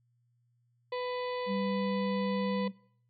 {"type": "harmonic tone", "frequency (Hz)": 497.6, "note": "B4", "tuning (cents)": 13, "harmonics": [1, 2, 4, 5, 6, 7, 8, 9], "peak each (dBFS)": [-33, -39, -45, -50, -53, -51, -54, -52], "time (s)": [0.92, 2.68], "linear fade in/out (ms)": 5}
{"type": "tone", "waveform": "sine", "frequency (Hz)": 196, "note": "G3", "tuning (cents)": 0, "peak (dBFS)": -31, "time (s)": [1.46, 2.72], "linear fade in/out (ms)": 50}
{"effects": ["noise-tail reverb RT60 0.6 s tail -22 dB re dry", "added 120 Hz sine -69 dBFS peak until 3.09 s"]}